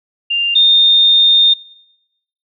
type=tone pair in turn; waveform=sine; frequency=2794 / 3647 Hz; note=F7 / A#7; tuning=0 / -39 cents; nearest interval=perfect fourth; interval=461 cents; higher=second; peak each=-13 / -6 dBFS; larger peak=second; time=0.3-0.55 / 0.55-1.54 s; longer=second; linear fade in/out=10 ms; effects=noise-tail reverb RT60 0.9 s tail -23 dB re dry